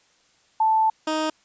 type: tone pair in turn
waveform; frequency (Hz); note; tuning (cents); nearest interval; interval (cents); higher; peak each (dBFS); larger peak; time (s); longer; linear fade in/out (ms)
sine / 15% pulse; 880 / 312.1; A5 / D#4; 0 / +5; octave + tritone; 1795; first; -16; neither; 0.6-0.9 / 1.07-1.3; first; 5
effects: white hiss -61 dBFS RMS until 1.44 s + resampled to 16000 Hz